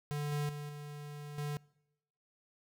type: tone with level steps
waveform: square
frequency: 146.83 Hz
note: D3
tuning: in tune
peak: -35 / -33 / -41 / -44 / -36 dBFS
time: 0.11-1.57 s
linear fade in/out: 0 ms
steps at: 0.32 / 0.49 / 0.69 / 1.38 s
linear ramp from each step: 2 ms
effects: noise-tail reverb RT60 0.9 s tail -25 dB re dry